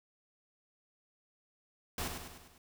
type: noise with echo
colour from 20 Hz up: pink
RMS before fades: -37 dBFS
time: 1.98-2.08 s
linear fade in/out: 2 ms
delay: 100 ms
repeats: 5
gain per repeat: -5 dB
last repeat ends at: 2.58 s
effects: none